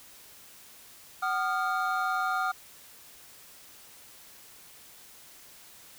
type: tone cluster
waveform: triangle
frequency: 751 / 1223 / 1400 Hz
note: F#5 / D#6 / F6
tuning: +26 / -30 / +4 cents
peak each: -29 dBFS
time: 1.22-2.52 s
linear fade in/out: 10 ms
effects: white hiss -52 dBFS RMS until 5.98 s